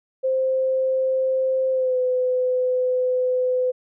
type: tone with pitch glide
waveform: sine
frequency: 523.3 to 505.8 Hz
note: C5 to B4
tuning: 0 to +41 cents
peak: -18 dBFS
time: 0.23-3.72 s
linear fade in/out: 20 ms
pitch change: -59 cents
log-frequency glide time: 1.71-1.98 s
effects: none